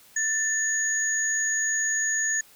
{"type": "tone pair together", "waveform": "sine", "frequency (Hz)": [1777, 6709], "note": ["A6", "G#8"], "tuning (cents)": [17, 17], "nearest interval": "octave + major seventh", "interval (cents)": 2300, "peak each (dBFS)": [-26, -25], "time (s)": [0.16, 2.41], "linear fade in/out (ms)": 5, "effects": ["white hiss -54 dBFS RMS until 2.55 s"]}